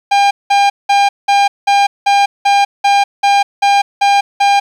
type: tone bursts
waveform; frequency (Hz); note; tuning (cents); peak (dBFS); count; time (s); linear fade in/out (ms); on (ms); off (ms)
45% pulse; 803; G5; +41; -7; 12; 0.11-4.6; 10; 200; 190
effects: low-pass 5000 Hz 12 dB/octave + 7-bit